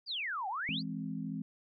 sine exponential two-way sweep, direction down then up, 4978 to 737 to 4978 Hz, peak -34 dBFS, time 0.06-0.83 s, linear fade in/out 50 ms, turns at 0.48 s
sine chord, E augmented, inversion none, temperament equal, 164.81 / 207.7 / 261.6 Hz, E3 / G#3 / B#3, 0 / 0 / 0 cents, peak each -40 dBFS, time 0.69-1.42 s, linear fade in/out 0 ms
effects none

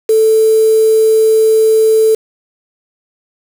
sine tone with quantisation, 440 Hz, A4, in tune, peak -6 dBFS, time 0.09-2.15 s, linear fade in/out 5 ms, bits 4, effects none

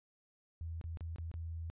sine tone with dropouts, 82.41 Hz, E2, in tune, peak -39 dBFS, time 0.61-1.7 s, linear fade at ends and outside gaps 0 ms, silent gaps 0.813-0.84 / 0.972-1.008 / 1.16-1.184 / 1.315-1.34 s, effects resampled to 8000 Hz

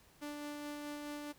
sawtooth tone with tremolo, 293.7 Hz, D4, in tune, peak -37 dBFS, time 0.21-1.33 s, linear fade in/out 20 ms, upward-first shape sine, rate 4.7 Hz, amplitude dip 25%, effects pink hiss -65 dBFS RMS until 1.38 s

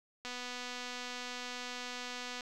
click train, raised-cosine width 0.2 ms, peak -25 dBFS, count 534, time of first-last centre 0.25-2.408 s, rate 247 Hz, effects none

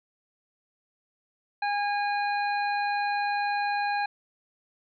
harmonic tone, 818 Hz, G#5, 26 cents flat, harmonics 1 / 2 / 3 / 5, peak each -26 / -32 / -36 / -40 dBFS, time 1.62-4.06 s, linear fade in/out 5 ms, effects none

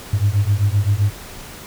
sine beating tone pair, 98 / 105.7 Hz, G2 / G#2, 0 / +31 cents, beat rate 7.7 Hz, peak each -16 dBFS, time 0.13-1.11 s, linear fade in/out 5 ms, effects tanh soft clip ceiling -8 dBFS + pink hiss -36 dBFS RMS until 1.66 s

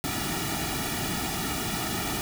pink noise with comb filter, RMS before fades -30 dBFS, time 0.04-2.21 s, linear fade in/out 0 ms, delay 1.9 ms, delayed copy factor -0.85, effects none

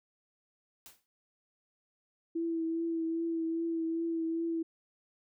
white noise with exponential decay, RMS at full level -48 dBFS, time 0.86-1.06 s, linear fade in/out 0 ms, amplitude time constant 43 ms
sine tone with vibrato, 329.6 Hz, E4, in tune, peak -30 dBFS, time 2.35-4.63 s, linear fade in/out 10 ms, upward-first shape triangle, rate 2.5 Hz, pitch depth 27 cents each way
effects none

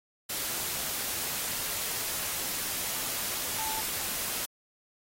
sine tone in noise, 880 Hz, A5, in tune, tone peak -36 dBFS, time 3.58-3.81 s, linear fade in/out 10 ms, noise white, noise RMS -33 dBFS, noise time 0.29-4.46 s, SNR -6 dB, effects AAC 48 kbps

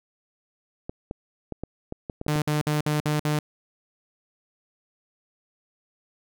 clicks, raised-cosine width 2 ms, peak -18 dBFS, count 9, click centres 0.895 / 1.111 / 1.523 / 1.636 / 1.924 / 2.098 / 2.214 / 2.265 / 2.359 s
sawtooth tone bursts, 150.4 Hz, D3, 42 cents sharp, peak -18 dBFS, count 6, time 2.28-3.39 s, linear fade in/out 2 ms, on 140 ms, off 54 ms
effects none

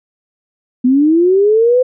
sine linear sweep, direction up, 244 to 514 Hz, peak -7 dBFS, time 0.84-1.83 s, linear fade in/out 10 ms, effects none

